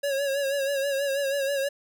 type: tone with vibrato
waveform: square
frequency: 554.4 Hz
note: C#5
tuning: in tune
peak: -25 dBFS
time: 0.03-1.69 s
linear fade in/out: 10 ms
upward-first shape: sine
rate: 6.2 Hz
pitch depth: 52 cents each way
effects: none

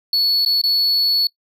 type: tone with dropouts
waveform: triangle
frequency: 4411 Hz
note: C#8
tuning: 9 cents flat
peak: -13 dBFS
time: 0.13-1.27 s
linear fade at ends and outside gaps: 2 ms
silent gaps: 0.45-0.46 / 0.615-0.637 s
effects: noise-tail reverb RT60 0.1 s tail -22 dB re dry

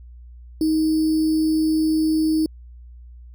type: tone with sample-and-hold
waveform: sine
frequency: 314.3 Hz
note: D#4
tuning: 18 cents sharp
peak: -16 dBFS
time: 0.61-2.46 s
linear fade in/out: 2 ms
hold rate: 4900 Hz
effects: added 60 Hz sine -39 dBFS peak until 3.34 s

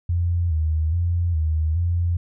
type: tone with vibrato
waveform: sine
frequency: 82.5 Hz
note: E2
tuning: 2 cents sharp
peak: -18 dBFS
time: 0.09-2.17 s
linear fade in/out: 5 ms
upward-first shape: square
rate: 1.2 Hz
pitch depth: 81 cents each way
effects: none

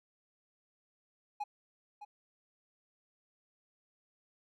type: tone with echo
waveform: triangle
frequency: 830.6 Hz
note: G#5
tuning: in tune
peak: -32 dBFS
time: 1.4-1.44 s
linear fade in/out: 10 ms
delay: 610 ms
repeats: 1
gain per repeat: -11 dB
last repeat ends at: 2.05 s
effects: none

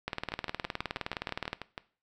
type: two click trains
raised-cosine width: 0.3 ms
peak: -21 / -16 dBFS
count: 10 / 29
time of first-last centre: 0.32-1.779 / 0.08-1.531 s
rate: 6.17 / 19.3 Hz
effects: noise-tail reverb RT60 0.4 s tail -18 dB re dry

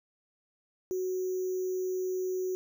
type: tone with sample-and-hold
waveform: sine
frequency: 370 Hz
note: F#4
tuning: in tune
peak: -29 dBFS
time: 0.91-2.55 s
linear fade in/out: 0 ms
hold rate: 6300 Hz
effects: none

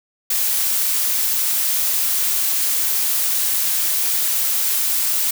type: noise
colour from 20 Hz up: blue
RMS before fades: -19 dBFS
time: 0.3-5.31 s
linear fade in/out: 5 ms
effects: none

